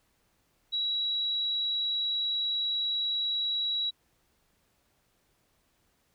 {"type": "tone", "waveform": "sine", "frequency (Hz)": 3890, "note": "B7", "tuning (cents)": -27, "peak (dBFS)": -27, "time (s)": [0.72, 3.91], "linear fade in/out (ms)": 20, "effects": ["pink hiss -71 dBFS RMS until 6.14 s"]}